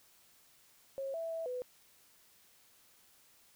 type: tone with pitch steps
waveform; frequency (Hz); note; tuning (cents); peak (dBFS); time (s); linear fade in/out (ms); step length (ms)
sine; 543 / 659 / 655 / 499.8; C#5 / E5 / E5 / B4; -36 / -1 / -11 / +21; -36; 0.98-1.62; 0; 160
effects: white hiss -65 dBFS RMS until 3.55 s